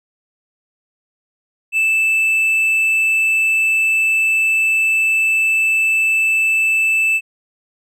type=tone; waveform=triangle; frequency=2637 Hz; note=E7; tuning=in tune; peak=-11 dBFS; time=1.72-7.21 s; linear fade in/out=50 ms; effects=none